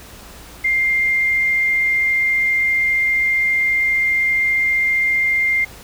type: tone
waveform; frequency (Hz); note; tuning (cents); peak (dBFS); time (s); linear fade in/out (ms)
sine; 2105; C7; +10; -14; 0.64-5.65; 10
effects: added 56 Hz sine -44 dBFS peak until 5.83 s + pink hiss -40 dBFS RMS until 5.83 s